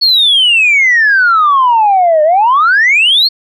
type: exponential two-way sweep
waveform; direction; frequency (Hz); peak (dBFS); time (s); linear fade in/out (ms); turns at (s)
sine; down then up; 4435 to 598 to 4435; -4; 0.01-3.29; 20; 2.23
effects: tanh soft clip ceiling -2 dBFS